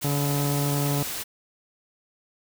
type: noise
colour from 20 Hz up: white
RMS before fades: -32 dBFS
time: 0.01-1.24 s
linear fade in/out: 20 ms
type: harmonic tone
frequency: 143.1 Hz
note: D3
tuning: 45 cents flat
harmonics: 1 / 2 / 3 / 4 / 5 / 6 / 7 / 9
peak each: -24 / -30 / -34 / -36 / -38 / -40 / -41 / -43 dBFS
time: 0.04-1.03 s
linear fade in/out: 5 ms
effects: none